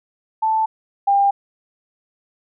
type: tone pair in turn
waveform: sine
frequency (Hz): 880 / 798.7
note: A5 / G5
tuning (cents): 0 / +32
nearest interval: major second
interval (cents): 168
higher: first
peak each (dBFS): -15 / -12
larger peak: second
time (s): 0.42-0.66 / 1.07-1.31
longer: neither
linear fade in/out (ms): 10
effects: none